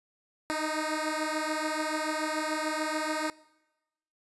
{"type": "beating tone pair", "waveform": "10% pulse", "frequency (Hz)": [307.5, 314.4], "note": ["D#4", "D#4"], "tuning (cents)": [-20, 18], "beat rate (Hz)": 6.9, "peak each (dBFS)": [-23, -25], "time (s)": [0.5, 3.3], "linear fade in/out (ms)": 0, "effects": ["noise-tail reverb RT60 1.0 s tail -22 dB re dry", "resampled to 24000 Hz"]}